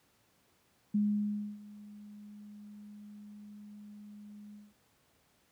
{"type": "tone with ADSR envelope", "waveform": "sine", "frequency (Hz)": 207.7, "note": "G#3", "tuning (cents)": 0, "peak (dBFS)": -25, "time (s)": [0.94, 4.74], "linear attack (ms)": 9, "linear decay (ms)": 630, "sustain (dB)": -22, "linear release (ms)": 200, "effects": ["pink hiss -70 dBFS RMS until 5.51 s", "high-pass 80 Hz 12 dB/octave"]}